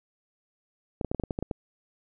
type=clicks; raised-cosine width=2 ms; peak=-16 dBFS; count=10; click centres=1.012 / 1.047 / 1.115 / 1.147 / 1.198 / 1.237 / 1.308 / 1.389 / 1.426 / 1.512 s; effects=none